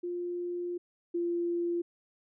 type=tone pair in turn; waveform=sine; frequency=351.5 / 344.7 Hz; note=F4 / F4; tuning=+11 / -23 cents; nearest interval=unison; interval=34 cents; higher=first; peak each=-32 / -28 dBFS; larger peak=second; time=0.03-0.78 / 1.14-1.82 s; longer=first; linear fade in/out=10 ms; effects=none